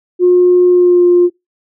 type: tone with pitch glide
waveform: sine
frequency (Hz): 358.7 to 352.9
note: F4 to F4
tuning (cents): +46 to +18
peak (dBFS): -4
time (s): 0.19-1.3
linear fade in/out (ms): 50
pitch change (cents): -28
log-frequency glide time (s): 0.68-1.05
effects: noise-tail reverb RT60 0.2 s tail -24 dB re dry + tanh soft clip ceiling 0 dBFS